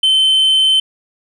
sine tone, 3078 Hz, G7, 32 cents flat, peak -6 dBFS, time 0.03-0.8 s, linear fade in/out 5 ms, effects tanh soft clip ceiling -8 dBFS + 8-bit

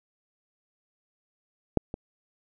clicks, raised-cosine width 2 ms, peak -7 / -20 dBFS, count 2, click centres 1.773 / 1.941 s, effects none

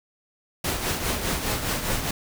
pink noise with tremolo, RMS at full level -24 dBFS, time 0.64-2.11 s, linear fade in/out 5 ms, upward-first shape triangle, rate 4.9 Hz, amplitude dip 60%, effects none

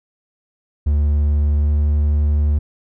triangle tone with pitch glide, 73.42 to 74.02 Hz, D2 to D2, 0 to +14 cents, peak -11 dBFS, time 0.86-2.59 s, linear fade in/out 10 ms, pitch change +14 cents, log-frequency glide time 1.59-1.69 s, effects none

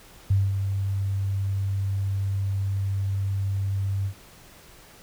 sine tone with ADSR envelope, 98 Hz, G2, in tune, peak -16 dBFS, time 0.3-4.14 s, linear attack 8 ms, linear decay 210 ms, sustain -7 dB, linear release 80 ms, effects pink hiss -50 dBFS RMS until 5.02 s

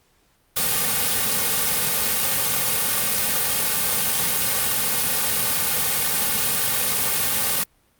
white noise with comb filter, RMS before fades -21 dBFS, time 0.56-7.64 s, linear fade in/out 10 ms, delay 3 ms, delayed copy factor -0.9, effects pink hiss -62 dBFS RMS until 7.99 s + Opus 48 kbps

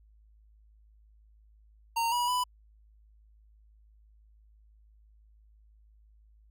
square tone with pitch steps, 923 / 970 / 994 Hz, A#5 / B5 / B5, -17 / -31 / +11 cents, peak -27 dBFS, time 1.96-2.44 s, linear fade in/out 10 ms, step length 160 ms, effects added 53 Hz sine -57 dBFS peak until 6.5 s

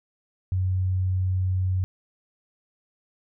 sine tone, 92.9 Hz, F#2, 7 cents sharp, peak -21 dBFS, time 0.52-1.84 s, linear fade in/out 0 ms, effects none

